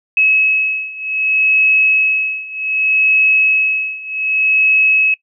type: beating tone pair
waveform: sine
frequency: 2572 / 2572.65 Hz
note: E7 / E7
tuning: -43 / -43 cents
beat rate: 0.65 Hz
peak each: -16 / -14 dBFS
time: 0.17-5.14 s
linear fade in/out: 2 ms
effects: noise-tail reverb RT60 0.1 s tail -21 dB re dry